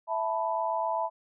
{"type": "chord", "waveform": "sine", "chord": "E suspended fourth", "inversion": "none", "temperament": "equal", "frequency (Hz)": [659.3, 880, 987.8], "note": ["E5", "A5", "B5"], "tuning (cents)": [0, 0, 0], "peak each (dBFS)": -31, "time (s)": [0.07, 1.1], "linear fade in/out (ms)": 50, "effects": []}